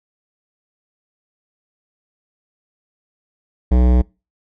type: tone with hard clipping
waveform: sine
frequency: 61.74 Hz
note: B1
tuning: in tune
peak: -12 dBFS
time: 3.71-4.02 s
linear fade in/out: 10 ms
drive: 17 dB
effects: noise-tail reverb RT60 0.3 s tail -26 dB re dry